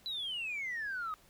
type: exponential sweep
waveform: sine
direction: down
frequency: 4022 to 1235 Hz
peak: -34 dBFS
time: 0.06-1.14 s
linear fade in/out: 0 ms
effects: tanh soft clip ceiling -32 dBFS + pink hiss -63 dBFS RMS until 1.29 s